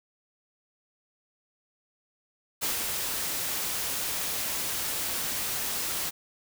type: noise with ADSR envelope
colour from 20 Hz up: white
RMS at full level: -28 dBFS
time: 2.61-6.11 s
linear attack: 25 ms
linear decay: 150 ms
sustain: -3 dB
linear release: 24 ms
effects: none